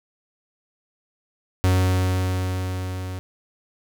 45% pulse tone with level ramp, 92.5 Hz, F#2, in tune, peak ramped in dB -15 to -29 dBFS, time 1.64-3.19 s, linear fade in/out 0 ms, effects none

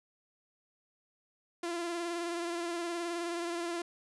sawtooth tone with vibrato, 342.5 Hz, F4, 34 cents flat, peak -30 dBFS, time 1.63-3.82 s, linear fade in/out 5 ms, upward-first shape sine, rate 19 Hz, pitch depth 33 cents each way, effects resampled to 24000 Hz

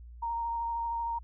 sine tone with vibrato, 930 Hz, A#5, 4 cents flat, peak -30 dBFS, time 0.22-1.19 s, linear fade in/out 10 ms, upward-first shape sine, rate 13 Hz, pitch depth 13 cents each way, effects added 59 Hz sine -45 dBFS peak until 1.23 s

